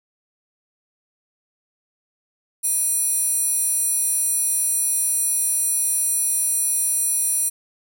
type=tone with high-pass filter; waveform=square; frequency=830.6 Hz; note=G#5; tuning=in tune; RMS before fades=-21 dBFS; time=2.63-7.5 s; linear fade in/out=20 ms; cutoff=9900 Hz; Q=8.5; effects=none